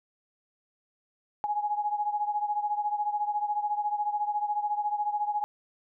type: beating tone pair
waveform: sine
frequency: 830.6 / 844.6 Hz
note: G#5 / G#5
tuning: 0 / +29 cents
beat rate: 14 Hz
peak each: -28 / -32 dBFS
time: 1.44-5.44 s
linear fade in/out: 0 ms
effects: none